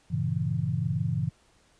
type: chord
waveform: sine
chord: G diminished seventh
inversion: none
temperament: equal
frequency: 98 / 116.54 / 138.59 / 164.81 Hz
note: G2 / Bb2 / Db3 / Fb3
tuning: 0 / 0 / 0 / 0 cents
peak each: -33 / -31 / -30 / -30 dBFS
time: 0.1-1.3 s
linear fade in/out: 20 ms
effects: pink hiss -63 dBFS RMS until 1.79 s + resampled to 22050 Hz